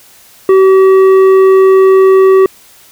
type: tone with tanh clipping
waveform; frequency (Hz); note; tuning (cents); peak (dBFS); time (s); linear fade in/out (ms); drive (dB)
sine; 381.7; G4; -46; -4; 0.49-2.46; 2; 9
effects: white hiss -41 dBFS RMS until 2.91 s